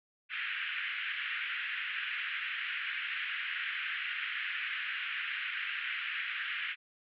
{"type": "band-pass noise", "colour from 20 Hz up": "pink", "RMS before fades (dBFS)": -37, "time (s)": [0.29, 6.76], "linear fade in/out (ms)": 50, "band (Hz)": [1500, 3000], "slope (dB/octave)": 48, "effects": []}